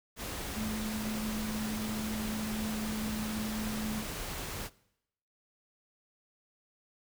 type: tone in noise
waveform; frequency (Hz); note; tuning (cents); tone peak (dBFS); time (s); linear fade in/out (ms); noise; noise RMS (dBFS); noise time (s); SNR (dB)
sine; 216.1; A3; -31; -33; 0.54-4.06; 50; pink; -39; 0.16-4.7; +3
effects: noise-tail reverb RT60 0.8 s tail -21 dB re dry